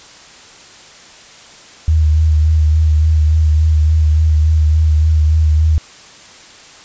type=tone with vibrato; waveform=sine; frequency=77.78 Hz; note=D#2; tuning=in tune; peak=-8 dBFS; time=1.88-5.78 s; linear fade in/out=0 ms; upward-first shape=sine; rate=3.5 Hz; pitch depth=31 cents each way; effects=white hiss -39 dBFS RMS until 6.84 s + resampled to 16000 Hz